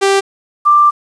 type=tone pair in turn; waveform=sawtooth / sine; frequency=392.4 / 1181 Hz; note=G4 / D6; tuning=+2 / +9 cents; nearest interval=octave + perfect fifth; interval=1907 cents; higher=second; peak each=-5 dBFS; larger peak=neither; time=0.01-0.21 / 0.65-0.91 s; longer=second; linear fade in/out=20 ms; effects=resampled to 22050 Hz + 7-bit